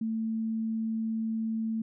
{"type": "tone", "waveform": "sine", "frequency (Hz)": 222.9, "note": "A3", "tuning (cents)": 23, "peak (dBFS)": -28, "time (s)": [0.01, 1.82], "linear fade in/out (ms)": 5, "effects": []}